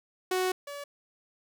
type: tone pair in turn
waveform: sawtooth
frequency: 370 / 571.8 Hz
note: F#4 / D5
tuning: 0 / -46 cents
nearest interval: minor sixth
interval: 754 cents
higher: second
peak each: -22 / -34 dBFS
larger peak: first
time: 0.31-0.52 / 0.67-0.84 s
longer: first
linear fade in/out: 5 ms
effects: none